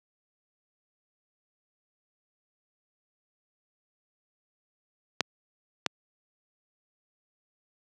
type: clicks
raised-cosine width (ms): 0.2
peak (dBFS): -6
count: 2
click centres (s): 5.207 / 5.863
effects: high-pass 150 Hz 12 dB/octave